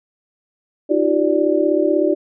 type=tone cluster; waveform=sine; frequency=310.4 / 346.7 / 382.9 / 585 Hz; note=D#4 / F4 / G4 / D5; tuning=-4 / -13 / -41 / -7 cents; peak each=-19 dBFS; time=0.89-2.15 s; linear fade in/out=20 ms; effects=none